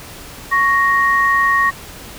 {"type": "tone pair together", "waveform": "sine", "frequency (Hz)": [1111, 1868.5], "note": ["C#6", "A#6"], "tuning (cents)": [4, 4], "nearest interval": "major sixth", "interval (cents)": 900, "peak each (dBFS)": -14, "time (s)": [0.51, 1.71], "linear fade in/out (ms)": 20, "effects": ["pink hiss -35 dBFS RMS until 2.18 s"]}